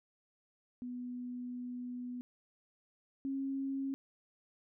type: tone pair in turn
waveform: sine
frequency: 246.9 / 271.4 Hz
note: B3 / C#4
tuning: 0 / -36 cents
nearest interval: major second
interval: 164 cents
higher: second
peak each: -39 / -34 dBFS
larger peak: second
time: 0.82-2.21 / 3.25-3.94 s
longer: first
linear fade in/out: 0 ms
effects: none